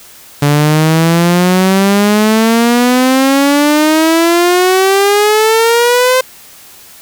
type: exponential sweep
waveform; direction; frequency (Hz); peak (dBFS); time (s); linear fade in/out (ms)
sawtooth; up; 143.2 to 519; -3; 0.42-6.21; 5
effects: white hiss -37 dBFS RMS until 7.01 s